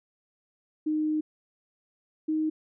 sine tone pair in turn, 307.9 / 312 Hz, D#4 / D#4, -18 / +5 cents, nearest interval unison, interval 23 cents, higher second, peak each -24 dBFS, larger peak neither, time 0.86-1.21 / 2.28-2.5 s, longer first, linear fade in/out 10 ms, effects none

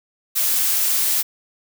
blue noise, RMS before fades -19 dBFS, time 0.35-1.23 s, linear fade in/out 20 ms, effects none

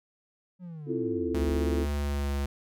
triangle linear sweep, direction down, 185 to 32.16 Hz, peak -36 dBFS, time 0.59-1.61 s, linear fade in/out 50 ms
sine chord, F major seventh, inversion second, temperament equal, 261.6 / 329.6 / 349.2 / 440 Hz, C4 / E4 / F4 / A4, 0 / 0 / 0 / 0 cents, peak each -33 dBFS, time 0.86-1.87 s, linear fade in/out 50 ms
square tone with pitch glide, 73.2 to 70.3 Hz, D2 to C#2, -5 to +25 cents, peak -28 dBFS, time 1.34-2.46 s, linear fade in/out 5 ms, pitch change -70 cents, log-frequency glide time 1.75-2.33 s
effects none

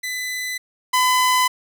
sawtooth tone pair in turn, 2005 / 1008.9 Hz, B6 / B5, +26 / +37 cents, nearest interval octave, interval 1189 cents, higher first, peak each -21 / -11 dBFS, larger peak second, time 0.03-0.58 / 0.93-1.48 s, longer neither, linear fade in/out 10 ms, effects none

